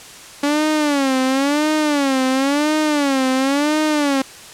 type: tone with vibrato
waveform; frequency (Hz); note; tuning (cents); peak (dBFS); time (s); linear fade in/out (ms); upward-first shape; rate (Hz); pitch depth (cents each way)
sawtooth; 283.2; C#4; +37; -11; 0.43-4.22; 5; sine; 0.96; 150
effects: white hiss -38 dBFS RMS until 4.53 s + low-pass 9000 Hz 12 dB/octave